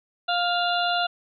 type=harmonic tone with a mistuned harmonic; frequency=702 Hz; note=F5; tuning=9 cents sharp; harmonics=1 / 2 / 4 / 5 / 6; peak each=-24 / -27 / -30 / -31 / -32 dBFS; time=0.28-1.07 s; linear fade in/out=10 ms; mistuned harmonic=6; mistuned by=-71 cents; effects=none